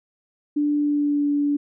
sine tone with pitch glide, 293.7 to 289 Hz, D4 to D4, 0 to -28 cents, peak -18 dBFS, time 0.56-1.57 s, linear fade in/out 10 ms, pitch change -28 cents, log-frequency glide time 0.76-1.28 s, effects none

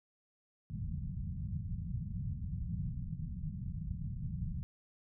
white low-pass noise, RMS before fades -39 dBFS, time 0.7-4.63 s, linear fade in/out 0 ms, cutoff 180 Hz, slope 48 dB/octave, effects none

